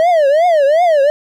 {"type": "tone with vibrato", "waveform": "triangle", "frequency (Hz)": 626, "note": "D#5", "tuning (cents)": 10, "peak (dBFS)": -6, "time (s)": [0, 1.1], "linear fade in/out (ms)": 0, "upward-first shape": "triangle", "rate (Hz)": 2.7, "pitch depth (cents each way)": 270, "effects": []}